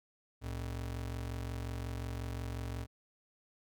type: ring-modulated tone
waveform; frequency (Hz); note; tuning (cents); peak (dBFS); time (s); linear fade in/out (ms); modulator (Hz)
square; 87.31; F2; 0; -35; 0.41-2.87; 50; 22.8
effects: none